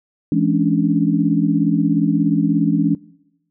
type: tone cluster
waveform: sine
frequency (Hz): 167.5 / 211.1 / 276.5 / 293.4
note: E3 / G#3 / C#4 / D4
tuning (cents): +28 / +29 / -4 / -2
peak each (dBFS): -19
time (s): 0.32-2.95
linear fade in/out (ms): 2
effects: noise-tail reverb RT60 0.9 s tail -23 dB re dry